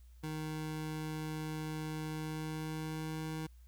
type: tone with pitch glide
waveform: 25% pulse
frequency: 155.56 to 157.64 Hz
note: D#3 to D#3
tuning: 0 to +23 cents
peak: -34 dBFS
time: 0.23-3.47 s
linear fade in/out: 10 ms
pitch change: +23 cents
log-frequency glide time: 2.08-3.25 s
effects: added 60 Hz sine -54 dBFS peak until 3.67 s + white hiss -73 dBFS RMS until 3.67 s